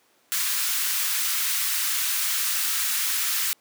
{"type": "high-pass noise", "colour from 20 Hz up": "white", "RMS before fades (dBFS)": -25, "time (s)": [0.32, 3.53], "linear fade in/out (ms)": 0, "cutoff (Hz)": 1200, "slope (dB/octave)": 24, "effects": ["pink hiss -62 dBFS RMS until 3.6 s", "high-pass 300 Hz 12 dB/octave"]}